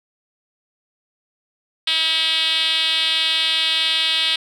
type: tone with band-pass filter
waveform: 5% pulse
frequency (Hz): 321.6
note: E4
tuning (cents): -43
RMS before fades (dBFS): -19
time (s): 1.87-4.36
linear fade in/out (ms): 5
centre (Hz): 3500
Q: 3.5
effects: none